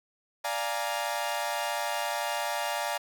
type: chord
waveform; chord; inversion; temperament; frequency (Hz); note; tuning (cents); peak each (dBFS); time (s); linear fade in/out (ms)
sawtooth; Bb dominant seventh; first; equal; 587.3 / 698.5 / 830.6 / 932.3; D5 / F5 / Ab5 / Bb5; 0 / 0 / 0 / 0; -31; 0.44-2.98; 10
effects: none